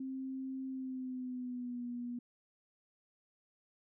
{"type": "tone with pitch glide", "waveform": "sine", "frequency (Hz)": [264.1, 242.2], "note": ["C4", "B3"], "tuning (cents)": [16, -34], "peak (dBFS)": -38, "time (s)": [0, 2.19], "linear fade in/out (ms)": 5, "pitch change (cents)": -150, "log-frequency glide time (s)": [0.67, 1.85], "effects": []}